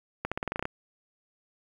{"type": "accelerating click train", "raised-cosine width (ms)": 0.5, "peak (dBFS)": -15, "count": 10, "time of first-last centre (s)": [0.25, 0.654], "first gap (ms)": 66, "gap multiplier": 0.9, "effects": ["8-bit"]}